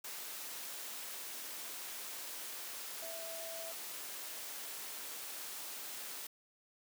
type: tone in noise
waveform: sine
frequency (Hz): 659.3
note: E5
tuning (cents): 0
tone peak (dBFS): -46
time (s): 3.02-3.72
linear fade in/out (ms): 5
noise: white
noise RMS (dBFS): -45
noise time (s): 0.04-6.27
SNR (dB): -4
effects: high-pass 300 Hz 12 dB/octave